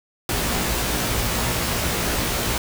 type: noise with comb filter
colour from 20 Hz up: pink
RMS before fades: -23 dBFS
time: 0.29-2.58 s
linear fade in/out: 2 ms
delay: 17 ms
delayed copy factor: +0.95
effects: none